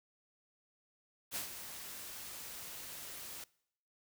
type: noise with ADSR envelope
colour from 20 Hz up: white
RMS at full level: -38 dBFS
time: 1.31-3.44 s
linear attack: 45 ms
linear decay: 120 ms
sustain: -9 dB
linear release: 3 ms
effects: noise-tail reverb RT60 0.7 s tail -23 dB re dry